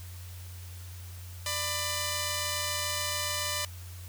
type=tone pair together; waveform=5% pulse; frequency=594 / 999 Hz; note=D5 / B5; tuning=+20 / +20 cents; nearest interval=major sixth; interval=900 cents; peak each=-21 dBFS; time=1.46-3.65 s; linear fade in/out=2 ms; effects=added 89 Hz sine -41 dBFS peak until 4.08 s + white hiss -51 dBFS RMS until 4.08 s